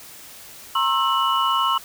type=tone cluster; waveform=sine; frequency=936 / 1074 / 1319 / 2948 Hz; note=A#5 / C6 / E6 / F#7; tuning=+7 / +45 / +1 / -7 cents; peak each=-27 / -20 / -23 / -25 dBFS; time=0.75-1.78 s; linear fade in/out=5 ms; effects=white hiss -42 dBFS RMS until 1.84 s